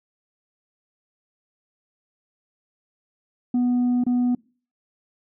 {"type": "tone with dropouts", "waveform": "sine", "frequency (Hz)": 246.1, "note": "B3", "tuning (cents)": -6, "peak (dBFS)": -15, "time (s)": [3.54, 4.35], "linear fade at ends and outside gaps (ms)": 5, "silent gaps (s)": [4.039, 4.065], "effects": ["noise-tail reverb RT60 0.4 s tail -26 dB re dry", "tanh soft clip ceiling -17 dBFS"]}